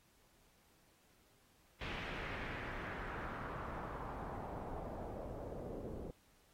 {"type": "noise with low-pass filter sweep", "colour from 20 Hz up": "pink", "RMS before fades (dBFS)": -45, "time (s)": [1.81, 6.11], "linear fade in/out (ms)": 2, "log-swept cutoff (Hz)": [2700, 440], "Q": 2, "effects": ["pink hiss -71 dBFS RMS until 6.53 s", "AAC 48 kbps"]}